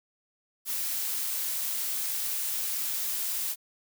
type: noise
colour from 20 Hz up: blue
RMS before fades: -31 dBFS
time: 0.65-3.56 s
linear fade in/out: 50 ms
effects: none